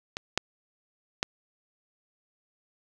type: clicks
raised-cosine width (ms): 0.2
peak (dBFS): -15 / -6 / -8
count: 3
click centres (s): 0.169 / 0.376 / 1.229
effects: none